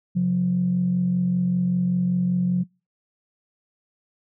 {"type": "tone pair together", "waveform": "sine", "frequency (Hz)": [134.85, 180], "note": ["C#3", "F#3"], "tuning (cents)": [-47, -47], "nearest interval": "perfect fourth", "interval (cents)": 500, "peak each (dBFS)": [-27, -18], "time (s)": [0.15, 2.64], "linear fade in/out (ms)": 20, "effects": ["noise-tail reverb RT60 0.3 s tail -26 dB re dry", "tanh soft clip ceiling -12 dBFS"]}